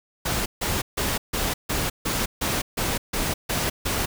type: noise bursts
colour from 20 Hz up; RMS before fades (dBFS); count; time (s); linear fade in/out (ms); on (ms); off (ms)
pink; -25; 11; 0.25-4.06; 10; 210; 150
effects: none